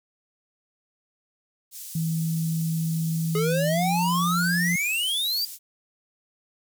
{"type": "band-pass noise", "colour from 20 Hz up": "white", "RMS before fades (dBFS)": -39, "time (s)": [1.71, 5.59], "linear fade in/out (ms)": 50, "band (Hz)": [5800, 16000], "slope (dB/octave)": 12}
{"type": "tone with pitch glide", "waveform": "sine", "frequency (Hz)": [162.2, 173.84], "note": ["E3", "F3"], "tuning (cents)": [-28, -8], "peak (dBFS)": -23, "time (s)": [1.95, 4.76], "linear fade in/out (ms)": 5, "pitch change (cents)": 120, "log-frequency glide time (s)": [3.69, 3.8]}
{"type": "exponential sweep", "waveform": "square", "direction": "up", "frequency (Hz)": [413, 4800], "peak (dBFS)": -24, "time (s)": [3.35, 5.45], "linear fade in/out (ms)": 2}
{"effects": []}